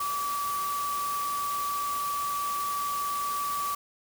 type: tone in noise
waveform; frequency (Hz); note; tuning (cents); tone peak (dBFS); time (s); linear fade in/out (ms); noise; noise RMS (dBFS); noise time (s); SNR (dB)
sine; 1151; D6; -35; -28; 0-3.75; 5; white; -38; 0-3.75; +7
effects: none